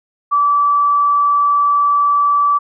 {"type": "tone", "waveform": "sine", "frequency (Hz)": 1156, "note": "D6", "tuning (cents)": -28, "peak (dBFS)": -10, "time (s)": [0.31, 2.59], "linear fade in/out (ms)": 20, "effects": []}